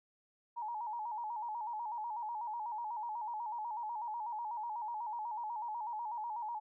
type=tone with vibrato; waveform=sine; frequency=900 Hz; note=A5; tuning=39 cents sharp; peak=-37 dBFS; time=0.56-6.6 s; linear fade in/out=20 ms; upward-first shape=square; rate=8.1 Hz; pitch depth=89 cents each way; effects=none